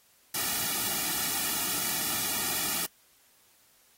white noise with comb filter, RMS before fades -30 dBFS, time 0.34-2.86 s, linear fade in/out 5 ms, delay 1.9 ms, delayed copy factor -0.9, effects white hiss -63 dBFS RMS until 3.97 s + AAC 48 kbps

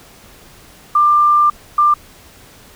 sine tone pair in turn, 1190 / 1190 Hz, D6 / D6, +22 / +22 cents, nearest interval unison, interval 0 cents, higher neither, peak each -8 dBFS, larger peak neither, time 0.95-1.5 / 1.78-1.94 s, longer first, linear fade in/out 5 ms, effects pink hiss -43 dBFS RMS until 2.75 s

